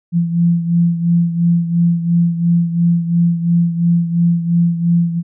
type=beating tone pair; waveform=sine; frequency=170 / 172.9 Hz; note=F3 / F3; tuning=-46 / -17 cents; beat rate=2.9 Hz; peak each=-12 / -18 dBFS; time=0.12-5.23 s; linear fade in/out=50 ms; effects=none